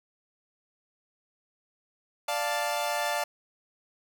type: chord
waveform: sawtooth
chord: D minor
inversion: none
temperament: equal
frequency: 587.3 / 698.5 / 880 Hz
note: D5 / F5 / A5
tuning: 0 / 0 / 0 cents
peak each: -28 dBFS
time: 2.28-3.24 s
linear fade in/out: 5 ms
effects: none